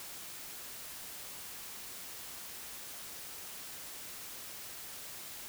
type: silence
effects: white hiss -46 dBFS RMS until 5.48 s